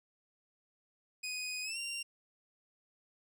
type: tone with pitch glide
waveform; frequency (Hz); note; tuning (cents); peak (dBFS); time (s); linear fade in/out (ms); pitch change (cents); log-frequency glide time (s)
20% pulse; 2496 to 2769; D#7 to F7; +5 to -15; -32; 1.23-2.03; 10; +180; 1.63-1.78
effects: none